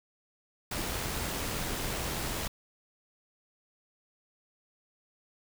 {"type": "noise with amplitude modulation", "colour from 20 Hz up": "pink", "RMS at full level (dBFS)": -33, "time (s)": [0.71, 2.48], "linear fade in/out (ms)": 5, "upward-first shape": "sine", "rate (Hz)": 86.5, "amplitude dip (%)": 25, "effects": []}